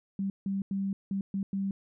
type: tone bursts at uneven times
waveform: sine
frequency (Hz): 195.6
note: G3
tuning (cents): -4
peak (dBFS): -28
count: 6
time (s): 0.19-0.3 / 0.46-0.62 / 0.71-0.93 / 1.11-1.21 / 1.34-1.43 / 1.53-1.71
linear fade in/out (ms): 2
effects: none